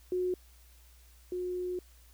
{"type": "tone pair in turn", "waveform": "sine", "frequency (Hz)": [364, 361.3], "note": ["F#4", "F#4"], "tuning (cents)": [-28, -41], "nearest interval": "unison", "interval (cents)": 13, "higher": "first", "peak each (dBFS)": [-28, -32], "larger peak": "first", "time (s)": [[0.12, 0.34], [1.32, 1.79]], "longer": "second", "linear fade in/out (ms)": 2, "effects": ["added 60 Hz sine -56 dBFS peak until 2.13 s", "white hiss -63 dBFS RMS until 2.13 s"]}